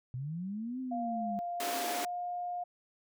sine linear two-way sweep, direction up then down, 120.5 to 261.6 to 200.2 Hz, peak -35 dBFS, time 0.14-1.39 s, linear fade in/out 0 ms, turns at 0.8 s
sine tone with pitch glide, 698.5 to 709.9 Hz, F5 to F5, 0 to +28 cents, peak -34 dBFS, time 0.91-2.64 s, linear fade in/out 10 ms, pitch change +28 cents, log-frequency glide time 1.54-2.1 s
pink high-pass noise, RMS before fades -37 dBFS, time 1.6-2.05 s, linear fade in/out 2 ms, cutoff 230 Hz, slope 96 dB/octave
effects none

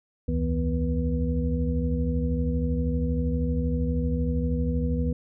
sine tone cluster, 69.9 / 82.6 / 162.2 / 246 / 486.2 Hz, C#2 / E2 / E3 / B3 / B4, +15 / +4 / -28 / -7 / -27 cents, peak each -26 / -33 / -29 / -29 / -34 dBFS, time 0.28-5.13 s, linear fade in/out 5 ms, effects none

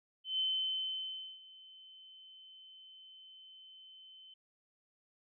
sine tone with ADSR envelope, 3064 Hz, G7, 40 cents flat, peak -30 dBFS, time 0.24-4.34 s, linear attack 150 ms, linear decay 1000 ms, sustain -23 dB, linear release 5 ms, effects none

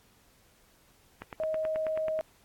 click train, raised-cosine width 0.5 ms, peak -24 dBFS, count 10, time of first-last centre 1.22-2.191 s, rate 9.27 Hz
sine tone, 630 Hz, D#5, 21 cents sharp, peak -28 dBFS, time 1.4-2.21 s, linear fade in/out 0 ms
effects pink hiss -63 dBFS RMS until 2.44 s + AAC 64 kbps

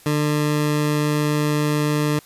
20% pulse tone, 149.4 Hz, D3, 30 cents sharp, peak -13 dBFS, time 0.06-2.19 s, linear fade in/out 2 ms, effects white hiss -49 dBFS RMS until 2.25 s + resampled to 32000 Hz

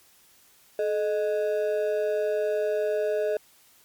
triangle ring-modulated tone, 523.3 Hz, C5, in tune, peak -18 dBFS, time 0.79-3.37 s, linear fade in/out 2 ms, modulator 94.6 Hz, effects white hiss -58 dBFS RMS until 3.84 s + MP3 96 kbps

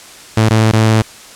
sawtooth tone with dropouts, 110.3 Hz, A2, 5 cents sharp, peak -4 dBFS, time 0.37-1.02 s, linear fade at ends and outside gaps 5 ms, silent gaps 0.492-0.506 / 0.717-0.732 s, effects white hiss -36 dBFS RMS until 1.35 s + low-pass 9000 Hz 12 dB/octave

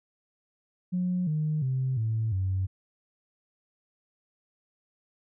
sine tone with pitch steps, 180.6 / 153.63 / 130.69 / 111.17 / 94.57 Hz, F#3 / D#3 / C3 / A2 / F#2, -42 / -22 / -2 / +18 / +38 cents, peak -24 dBFS, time 0.92-2.67 s, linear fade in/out 20 ms, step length 350 ms, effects tanh soft clip ceiling -20 dBFS

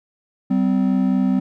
triangle tone pair together, 192.38 / 256.8 Hz, G3 / C4, -32 / -32 cents, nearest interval perfect fourth, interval 500 cents, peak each -16 dBFS, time 0.5-1.4 s, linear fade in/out 10 ms, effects none

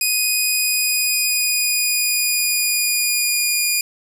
10% pulse tone with pitch glide, 2489 to 2434 Hz, D#7 to D#7, 0 to -39 cents, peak -8 dBFS, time 0.01-3.81 s, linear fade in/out 2 ms, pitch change -39 cents, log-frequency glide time 0.36-3.67 s, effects none

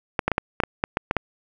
clicks, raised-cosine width 0.5 ms, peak -5 dBFS, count 10, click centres 0.192 / 0.28 / 0.317 / 0.381 / 0.602 / 0.636 / 0.839 / 0.971 / 1.111 / 1.167 s, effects none

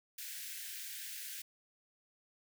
white high-pass noise, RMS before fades -45 dBFS, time 0.18-1.42 s, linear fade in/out 5 ms, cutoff 1500 Hz, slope 96 dB/octave, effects none

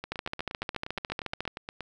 two click trains, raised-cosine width 0.3 ms, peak -20 / -15 dBFS, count 16 / 20, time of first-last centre 0.04-1.807 / 0.12-1.477 s, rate 8.49 / 14 Hz, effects none

